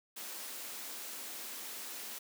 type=high-pass noise; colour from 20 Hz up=white; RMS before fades=-44 dBFS; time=0.16-2.19 s; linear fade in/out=10 ms; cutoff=200 Hz; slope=48 dB/octave; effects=none